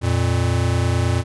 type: tone pair together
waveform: square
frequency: 87.6 / 116.93 Hz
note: F2 / A#2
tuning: +6 / +6 cents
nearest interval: perfect fourth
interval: 500 cents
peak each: -20 dBFS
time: 0.01-1.24 s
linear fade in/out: 50 ms
effects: resampled to 24000 Hz